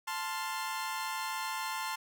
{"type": "chord", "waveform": "sawtooth", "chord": "F major", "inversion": "first", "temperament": "equal", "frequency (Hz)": [880, 1046.5, 1396.9], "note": ["A5", "C6", "F6"], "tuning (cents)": [0, 0, 0], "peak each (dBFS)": [-34, -34, -39], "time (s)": [0.07, 1.96], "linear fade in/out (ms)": 10, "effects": []}